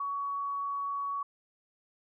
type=tone; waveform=sine; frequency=1124 Hz; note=C#6; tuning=24 cents sharp; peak=-31 dBFS; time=0-1.23 s; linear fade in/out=5 ms; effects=none